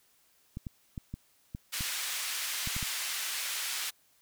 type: clicks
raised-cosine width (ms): 5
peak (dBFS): -25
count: 9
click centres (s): 0.571 / 0.668 / 0.978 / 1.14 / 1.549 / 1.808 / 2.674 / 2.765 / 2.828
type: band-pass noise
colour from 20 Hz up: pink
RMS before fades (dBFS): -35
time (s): 1.72-3.91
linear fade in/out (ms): 20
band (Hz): 2000 to 16000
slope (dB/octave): 12
effects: white hiss -67 dBFS RMS until 4.21 s